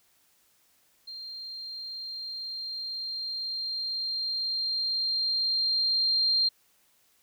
sine tone with level ramp, 4186 Hz, C8, in tune, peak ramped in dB -38 to -21 dBFS, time 1.07-6.49 s, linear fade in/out 10 ms, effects white hiss -66 dBFS RMS until 7.22 s

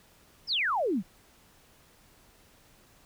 sine exponential sweep, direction down, 5600 to 164.81 Hz, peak -25 dBFS, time 0.47-1.03 s, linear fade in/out 50 ms, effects pink hiss -60 dBFS RMS until 3.05 s

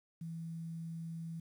sine tone with quantisation, 164.81 Hz, E3, in tune, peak -40 dBFS, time 0.21-1.4 s, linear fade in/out 5 ms, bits 11, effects none

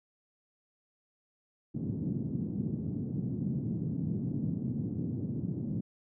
white band-pass noise, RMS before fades -34 dBFS, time 1.74-5.81 s, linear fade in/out 10 ms, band 110 to 240 Hz, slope 24 dB/octave, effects none

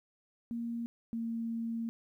sine tone pair in turn, 233.7 / 229.3 Hz, A#3 / A#3, +5 / -28 cents, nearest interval unison, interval 33 cents, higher first, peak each -34 / -33 dBFS, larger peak second, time 0.51-0.86 / 1.13-1.89 s, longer second, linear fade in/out 0 ms, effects 12-bit

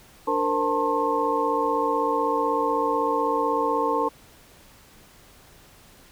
sine tone cluster, 294.8 / 458 / 514 / 888 / 1070 Hz, D4 / A#4 / C5 / A5 / C6, +7 / -31 / -31 / +16 / +38 cents, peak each -30 / -26 / -29 / -26 / -26 dBFS, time 0.27-4.09 s, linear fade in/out 10 ms, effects pink hiss -52 dBFS RMS until 6.11 s

